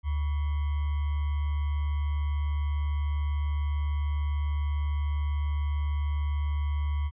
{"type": "tone with sample-and-hold", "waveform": "sine", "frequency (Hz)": 73.5, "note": "D2", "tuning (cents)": 2, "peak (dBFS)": -25, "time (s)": [0.03, 7.11], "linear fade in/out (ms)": 50, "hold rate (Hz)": 1050, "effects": ["resampled to 8000 Hz"]}